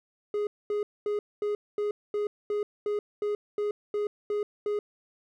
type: tone bursts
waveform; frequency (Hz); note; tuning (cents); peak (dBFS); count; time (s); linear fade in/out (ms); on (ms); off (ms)
triangle; 415.3; G#4; 0; -24; 13; 0.34-4.79; 2; 130; 230
effects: none